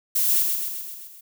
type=noise with echo; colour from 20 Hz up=violet; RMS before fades=-21 dBFS; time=0.15-0.43 s; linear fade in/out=10 ms; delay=130 ms; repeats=6; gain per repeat=-4 dB; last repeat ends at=1.21 s; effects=none